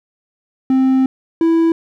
triangle tone pair in turn, 262.6 / 329.6 Hz, C4 / E4, +6 / 0 cents, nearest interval major third, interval 394 cents, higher second, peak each -8 dBFS, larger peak neither, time 0.7-1.06 / 1.41-1.72 s, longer first, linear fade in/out 2 ms, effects none

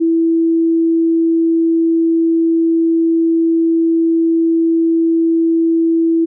sine tone, 329.6 Hz, E4, in tune, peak -10 dBFS, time 0-6.26 s, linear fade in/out 20 ms, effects none

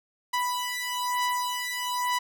sawtooth beating tone pair, 987.8 / 988.9 Hz, B5 / B5, 0 / +2 cents, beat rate 1.1 Hz, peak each -26 dBFS, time 0.33-2.19 s, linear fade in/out 10 ms, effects none

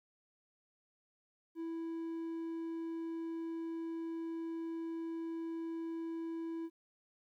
triangle tone, 329.6 Hz, E4, in tune, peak -36 dBFS, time 1.55-6.7 s, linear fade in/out 50 ms, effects 13-bit

